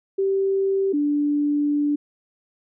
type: tone pair in turn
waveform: sine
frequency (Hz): 389 / 292.2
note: G4 / D4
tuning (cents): -13 / -9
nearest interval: perfect fourth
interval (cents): 496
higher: first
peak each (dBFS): -18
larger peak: neither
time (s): 0.18-0.93 / 0.93-1.96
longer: second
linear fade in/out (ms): 10
effects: none